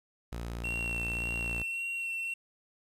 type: tone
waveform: sawtooth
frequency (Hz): 58.27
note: A#1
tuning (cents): 0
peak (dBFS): -32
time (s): 0.32-1.63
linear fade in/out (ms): 5
type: tone with vibrato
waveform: triangle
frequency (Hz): 2724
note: F7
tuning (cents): -44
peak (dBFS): -31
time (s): 0.64-2.34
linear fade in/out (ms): 5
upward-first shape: sine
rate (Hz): 1.8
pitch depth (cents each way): 14
effects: resampled to 32000 Hz + 10-bit